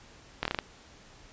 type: slowing click train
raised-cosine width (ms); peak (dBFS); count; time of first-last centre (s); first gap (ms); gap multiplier
0.3; -12; 6; 0.43-0.588; 23; 1.16
effects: pink hiss -54 dBFS RMS until 1.32 s + resampled to 16000 Hz

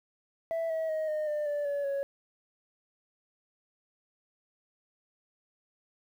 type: tone with pitch steps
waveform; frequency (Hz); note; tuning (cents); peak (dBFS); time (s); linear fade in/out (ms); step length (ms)
sine; 659.3 / 643.5 / 628.1 / 613 / 598.3 / 584 / 570 / 556.3; E5 / E5 / D#5 / D#5 / D5 / D5 / C#5 / C#5; 0 / -42 / +16 / -26 / +32 / -10 / +48 / +6; -26; 0.51-2.03; 0; 190
effects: tanh soft clip ceiling -28 dBFS + 10-bit

